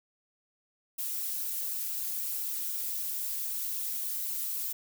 violet noise with flanger, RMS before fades -34 dBFS, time 0.98-4.73 s, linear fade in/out 10 ms, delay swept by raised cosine 0.72 to 6.22 ms, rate 3.9 Hz, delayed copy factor +0.95, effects none

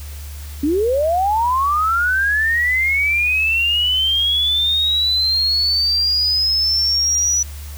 sine linear sweep, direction up, 272.2 to 5920 Hz, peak -14 dBFS, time 0.63-7.43 s, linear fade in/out 5 ms, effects added 73 Hz sine -29 dBFS peak until 7.77 s + white hiss -40 dBFS RMS until 7.77 s

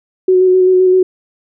sine tone with vibrato, 370 Hz, F#4, in tune, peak -6 dBFS, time 0.28-1.03 s, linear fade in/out 5 ms, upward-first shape square, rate 7.7 Hz, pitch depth 14 cents each way, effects none

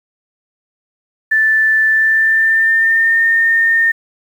sine tone with pitch glide, 1760 to 1824.2 Hz, A6 to A#6, 0 to -38 cents, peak -9 dBFS, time 1.31-3.92 s, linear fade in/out 10 ms, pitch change +62 cents, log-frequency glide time 1.89-3.23 s, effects 7-bit

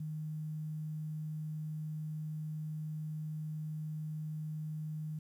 sine tone with quantisation, 154.5 Hz, D#3, 12 cents flat, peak -37 dBFS, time 0-5.19 s, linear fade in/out 5 ms, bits 11, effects none

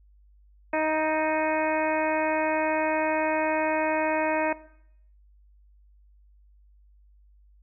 harmonic tone with a mistuned harmonic, 312.6 Hz, D#4, 8 cents sharp, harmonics 1 / 2 / 3 / 4 / 5 / 6 / 7 / 8, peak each -30 / -26 / -29 / -39 / -35 / -35 / -37 / -36 dBFS, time 0.73-4.53 s, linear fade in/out 5 ms, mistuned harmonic 6, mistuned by -27 cents, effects noise-tail reverb RT60 0.7 s tail -18 dB re dry + added 50 Hz sine -54 dBFS peak until 7.62 s

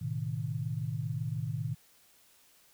sine chord, A diminished, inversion none, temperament equal with one note detuned, 110 / 128.19 / 155.56 Hz, A2 / C3 / Eb3, 0 / -35 / 0 cents, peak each -36 / -36 / -36 dBFS, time 0.01-1.75 s, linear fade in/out 10 ms, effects white hiss -63 dBFS RMS until 2.73 s

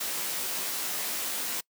white noise with comb filter, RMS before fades -32 dBFS, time 0-1.61 s, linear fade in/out 10 ms, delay 16 ms, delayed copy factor +0.8, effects noise-tail reverb RT60 0.1 s tail -25 dB re dry + high-pass 200 Hz 12 dB/octave

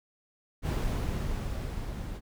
brown noise with level ramp, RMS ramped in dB -28 to -38 dBFS, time 0.62-2.21 s, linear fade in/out 50 ms, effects none

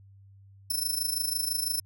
10% pulse tone with amplitude modulation, 5310 Hz, E8, 12 cents sharp, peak -19 dBFS, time 0.7-1.8 s, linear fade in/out 5 ms, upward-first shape sine, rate 26 Hz, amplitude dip 70%, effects added 98 Hz sine -51 dBFS peak until 1.85 s

